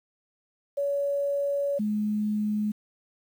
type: tone pair in turn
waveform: sine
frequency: 565 / 211 Hz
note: C#5 / G#3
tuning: +33 / +28 cents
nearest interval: octave + perfect fourth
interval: 1705 cents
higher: first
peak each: -24 dBFS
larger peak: neither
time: 0.77-1.79 / 1.79-2.72 s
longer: first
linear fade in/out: 10 ms
effects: 9-bit